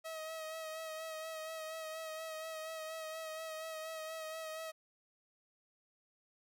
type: tone with vibrato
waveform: sawtooth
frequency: 637 Hz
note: D#5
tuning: 41 cents sharp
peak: -38 dBFS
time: 0.04-4.72 s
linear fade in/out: 20 ms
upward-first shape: sine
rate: 4.2 Hz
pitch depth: 27 cents each way
effects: none